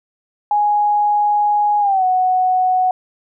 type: tone with pitch glide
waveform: sine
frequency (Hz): 830.6 to 740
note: G#5 to F#5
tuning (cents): 0 to 0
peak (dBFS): -12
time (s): 0.51-2.91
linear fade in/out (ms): 2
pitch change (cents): -200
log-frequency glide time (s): 1.8-2.04
effects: none